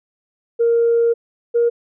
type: tone pair in turn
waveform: sine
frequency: 466.2 / 471.3 Hz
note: A#4 / A#4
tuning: 0 / +19 cents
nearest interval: unison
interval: 19 cents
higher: second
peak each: -11 dBFS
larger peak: neither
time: 0.59-1.14 / 1.54-1.7 s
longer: first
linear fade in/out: 20 ms
effects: tanh soft clip ceiling -8 dBFS